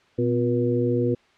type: harmonic tone with a mistuned harmonic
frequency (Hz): 120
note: B2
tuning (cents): -49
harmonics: 1 / 2 / 3 / 4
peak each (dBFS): -25 / -25 / -25 / -25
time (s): 0.18-1.15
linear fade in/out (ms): 10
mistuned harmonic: 2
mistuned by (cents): +89
effects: white hiss -58 dBFS RMS until 1.37 s + low-pass 3000 Hz 12 dB/octave

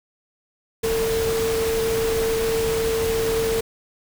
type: tone in noise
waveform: sine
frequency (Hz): 450.9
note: A4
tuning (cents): +42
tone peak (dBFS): -20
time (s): 0.83-3.61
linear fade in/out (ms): 10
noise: pink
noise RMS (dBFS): -28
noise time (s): 0.83-3.61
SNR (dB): +5
effects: none

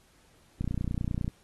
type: click train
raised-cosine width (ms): 5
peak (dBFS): -18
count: 21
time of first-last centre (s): 0.61-1.279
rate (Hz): 29.9
effects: pink hiss -63 dBFS RMS until 1.43 s + AAC 32 kbps

